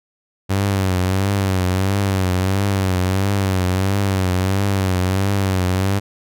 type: tone with vibrato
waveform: sawtooth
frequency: 95.5 Hz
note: G2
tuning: 45 cents flat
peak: -12 dBFS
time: 0.49-6 s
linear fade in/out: 20 ms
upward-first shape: triangle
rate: 1.5 Hz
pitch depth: 93 cents each way
effects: none